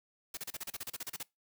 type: noise bursts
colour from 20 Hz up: white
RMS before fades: -40 dBFS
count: 14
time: 0.34-1.23 s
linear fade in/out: 5 ms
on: 32 ms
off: 34 ms
effects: noise-tail reverb RT60 0.2 s tail -23 dB re dry